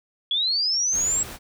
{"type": "linear sweep", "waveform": "sine", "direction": "up", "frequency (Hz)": [3311, 7710], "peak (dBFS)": -20, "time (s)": [0.31, 1.23], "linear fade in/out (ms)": 2}
{"type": "noise", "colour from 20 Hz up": "pink", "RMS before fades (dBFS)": -37, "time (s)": [0.91, 1.39], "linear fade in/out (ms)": 50}
{"effects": []}